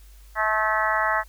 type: harmonic tone with a mistuned harmonic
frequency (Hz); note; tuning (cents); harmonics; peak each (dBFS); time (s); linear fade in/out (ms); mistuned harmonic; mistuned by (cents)
216.2; A3; -30; 3 / 4 / 5 / 6 / 7 / 8 / 9; -28 / -27 / -27 / -27 / -30 / -28 / -28; 0.35-1.24; 50; 7; +31
effects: added 50 Hz sine -45 dBFS peak until 1.28 s + white hiss -57 dBFS RMS until 1.28 s